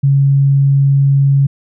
sine tone, 138.59 Hz, C#3, in tune, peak -7 dBFS, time 0.03-1.47 s, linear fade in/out 10 ms, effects none

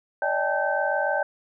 sine tone cluster, 577 / 624 / 794 / 873 / 1546 Hz, D5 / D#5 / G5 / A5 / G6, -31 / +5 / +22 / -14 / -24 cents, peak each -27 / -29 / -28 / -31 / -27 dBFS, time 0.22-1.23 s, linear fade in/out 2 ms, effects none

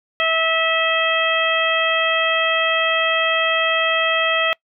harmonic tone with a mistuned harmonic, 650 Hz, E5, 24 cents flat, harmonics 1 / 2 / 3 / 4 / 5, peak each -22 / -22 / -22 / -22 / -22 dBFS, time 0.2-4.53 s, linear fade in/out 0 ms, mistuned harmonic 5, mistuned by -22 cents, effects noise-tail reverb RT60 0.1 s tail -25 dB re dry

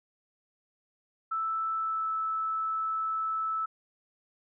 sine tone with pitch glide, 1318.5 to 1310.1 Hz, E6 to E6, 0 to -11 cents, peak -28 dBFS, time 1.31-3.66 s, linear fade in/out 10 ms, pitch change -11 cents, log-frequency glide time 1.75-2.11 s, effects none

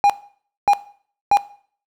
triangle tone bursts, 812 Hz, G#5, 39 cents flat, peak -8 dBFS, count 3, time 0.04-1.371 s, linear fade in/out 0 ms, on 57 ms, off 580 ms, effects noise-tail reverb RT60 0.5 s tail -17 dB re dry

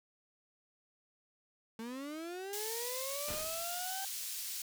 35% pulse linear sweep, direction up, 220 to 784 Hz, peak -39 dBFS, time 1.79-4.05 s, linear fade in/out 2 ms
pink high-pass noise, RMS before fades -41 dBFS, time 2.53-4.62 s, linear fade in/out 2 ms, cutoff 4700 Hz, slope 12 dB/octave
pink noise with exponential decay, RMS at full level -41 dBFS, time 3.28-3.88 s, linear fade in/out 5 ms, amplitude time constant 130 ms
effects none

